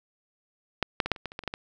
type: clicks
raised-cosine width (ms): 0.3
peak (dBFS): -8 / -6 / -14 / -6 / -27 / -17 / -27 / -18 / -26 / -14 / -17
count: 11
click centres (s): 0.827 / 1.002 / 1.06 / 1.117 / 1.162 / 1.257 / 1.319 / 1.391 / 1.437 / 1.477 / 1.539
effects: none